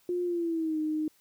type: tone with pitch glide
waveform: sine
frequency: 354.9 to 309 Hz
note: F4 to D#4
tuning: +28 to -12 cents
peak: -27 dBFS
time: 0.09-1.08 s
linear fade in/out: 2 ms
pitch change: -240 cents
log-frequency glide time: 0.24-0.79 s
effects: white hiss -65 dBFS RMS until 1.2 s